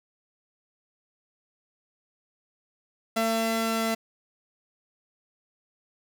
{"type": "tone pair together", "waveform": "sawtooth", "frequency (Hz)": [225.3, 675], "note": ["A3", "E5"], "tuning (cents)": [41, 41], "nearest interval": "octave + perfect fifth", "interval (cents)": 1900, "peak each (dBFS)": -23, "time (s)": [3.16, 3.95], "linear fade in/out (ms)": 10, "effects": []}